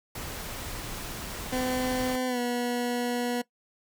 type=noise; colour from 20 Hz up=pink; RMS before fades=-37 dBFS; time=0.15-2.16 s; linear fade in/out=5 ms
type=tone with pitch glide; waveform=20% pulse; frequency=254.5 to 242.9 Hz; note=C4 to B3; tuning=-48 to -29 cents; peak=-22 dBFS; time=1.52-3.42 s; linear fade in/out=10 ms; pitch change=-81 cents; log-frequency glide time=2.27-2.39 s
effects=noise-tail reverb RT60 0.1 s tail -19 dB re dry